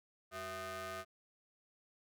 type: ring-modulated tone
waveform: sawtooth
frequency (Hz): 286.9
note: D4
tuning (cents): -40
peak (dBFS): -35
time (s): 0.31-1.05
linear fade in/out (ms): 50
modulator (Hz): 948
effects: none